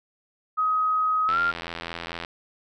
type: tone with pitch glide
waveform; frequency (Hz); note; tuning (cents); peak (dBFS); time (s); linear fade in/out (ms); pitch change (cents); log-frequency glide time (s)
sine; 1262 to 1392.2; D#6 to F6; +24 to -6; -20; 0.57-1.52; 20; +170; 1.26-1.39
type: click train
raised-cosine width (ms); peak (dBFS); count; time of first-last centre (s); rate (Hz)
0.3; -16; 82; 1.29-2.249; 84.5
effects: none